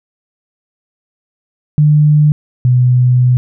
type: tone pair in turn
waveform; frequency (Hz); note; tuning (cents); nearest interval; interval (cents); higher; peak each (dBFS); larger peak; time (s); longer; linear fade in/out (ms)
sine; 150 / 125.13; D3 / B2; +37 / +23; minor third; 314; first; -5 / -6; first; 1.78-2.32 / 2.65-3.37; second; 0
effects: none